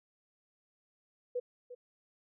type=tone with echo; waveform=sine; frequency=493.3 Hz; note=B4; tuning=2 cents flat; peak=-31 dBFS; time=1.35-1.4 s; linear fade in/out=10 ms; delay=350 ms; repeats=1; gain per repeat=-13 dB; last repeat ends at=1.75 s; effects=none